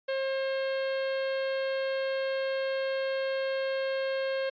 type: tone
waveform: 45% pulse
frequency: 535 Hz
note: C5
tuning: 38 cents sharp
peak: -28 dBFS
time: 0.08-4.5 s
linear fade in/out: 10 ms
effects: resampled to 11025 Hz